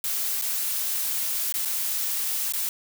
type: noise with dropouts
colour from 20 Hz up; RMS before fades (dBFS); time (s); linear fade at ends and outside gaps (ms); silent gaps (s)
blue; -27; 0.04-2.69; 1; 0.414-0.421 / 1.524-1.54 / 1.651-1.656 / 2.523-2.536
effects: none